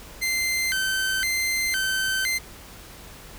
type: tone with vibrato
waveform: sawtooth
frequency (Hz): 1790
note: A6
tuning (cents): +29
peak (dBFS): -19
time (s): 0.21-2.39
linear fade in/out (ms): 20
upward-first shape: square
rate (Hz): 0.98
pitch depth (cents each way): 260
effects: added 50 Hz sine -48 dBFS peak until 3.38 s + pink hiss -44 dBFS RMS until 3.38 s